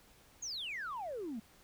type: exponential sweep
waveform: sine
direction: down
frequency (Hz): 6800 to 206.9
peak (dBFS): -37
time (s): 0.42-1.4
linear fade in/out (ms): 10
effects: tanh soft clip ceiling -35 dBFS + pink hiss -63 dBFS RMS until 1.63 s